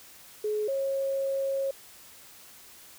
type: tone pair in turn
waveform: sine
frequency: 423.7 / 544.5 Hz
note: G#4 / C#5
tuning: +35 / -31 cents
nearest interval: major third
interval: 434 cents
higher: second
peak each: -26 / -26 dBFS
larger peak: neither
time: 0.44-0.68 / 0.68-1.71 s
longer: second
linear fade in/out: 5 ms
effects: white hiss -51 dBFS RMS until 2.98 s